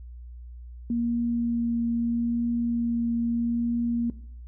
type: tone with vibrato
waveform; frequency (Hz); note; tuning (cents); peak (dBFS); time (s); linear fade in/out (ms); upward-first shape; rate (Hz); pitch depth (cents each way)
sine; 234.9; A#3; +13; -23; 0.9-4.1; 2; triangle; 0.78; 11
effects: noise-tail reverb RT60 0.6 s tail -17 dB re dry + added 60 Hz sine -39 dBFS peak until 4.47 s